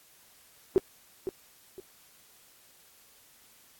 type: tone with echo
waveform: sine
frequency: 378.3 Hz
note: F#4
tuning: 38 cents sharp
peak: -17 dBFS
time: 0.76-0.78 s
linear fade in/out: 0 ms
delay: 510 ms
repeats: 2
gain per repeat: -11 dB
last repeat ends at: 1.8 s
effects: white hiss -59 dBFS RMS until 3.79 s + AAC 64 kbps